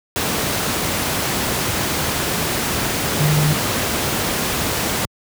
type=tone in noise; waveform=sine; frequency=150.3 Hz; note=D3; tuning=40 cents sharp; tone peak=-14 dBFS; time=3.2-3.53 s; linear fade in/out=0 ms; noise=pink; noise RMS=-20 dBFS; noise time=0.16-5.05 s; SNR=+3 dB; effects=high-pass 80 Hz 12 dB/octave